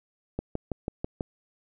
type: click train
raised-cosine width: 2 ms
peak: -16 dBFS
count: 6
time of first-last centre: 0.39-1.208 s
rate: 6.11 Hz
effects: none